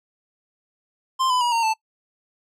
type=tone with pitch steps; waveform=square; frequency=1046.5 / 1002.7 / 960.8 / 920.6 / 882 Hz; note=C6 / B5 / B5 / A#5 / A5; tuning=0 / +26 / -48 / -22 / +4 cents; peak=-19 dBFS; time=1.19-1.74 s; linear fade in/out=20 ms; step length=110 ms; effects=noise-tail reverb RT60 0.1 s tail -22 dB re dry + low-pass 8000 Hz 12 dB/octave